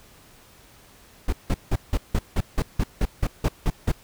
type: noise bursts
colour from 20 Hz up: brown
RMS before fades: -20 dBFS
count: 13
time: 1.28-3.918 s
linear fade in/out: 5 ms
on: 46 ms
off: 170 ms
effects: pink hiss -52 dBFS RMS until 4.03 s